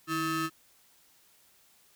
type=ring-modulated tone; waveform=35% pulse; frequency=478.1 Hz; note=A#4; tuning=44 cents sharp; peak=-24 dBFS; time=0.07-0.5 s; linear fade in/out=50 ms; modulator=802 Hz; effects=white hiss -63 dBFS RMS until 1.95 s